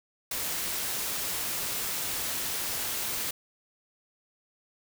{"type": "noise", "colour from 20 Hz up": "white", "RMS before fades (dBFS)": -32, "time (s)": [0.31, 3.31], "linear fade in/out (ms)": 5, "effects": []}